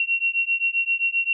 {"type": "beating tone pair", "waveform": "sine", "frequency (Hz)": [2732, 2739.6], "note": ["F7", "F7"], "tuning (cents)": [-39, -34], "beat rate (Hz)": 7.6, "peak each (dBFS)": -23, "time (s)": [0, 1.33], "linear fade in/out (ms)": 2, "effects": []}